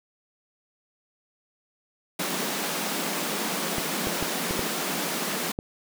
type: high-pass noise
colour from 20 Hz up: pink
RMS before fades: -29 dBFS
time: 2.19-5.52 s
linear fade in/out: 5 ms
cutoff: 160 Hz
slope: 96 dB/octave
type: clicks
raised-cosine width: 2 ms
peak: -16 dBFS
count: 6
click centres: 3.783 / 4.071 / 4.226 / 4.509 / 4.593 / 5.589 s
effects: none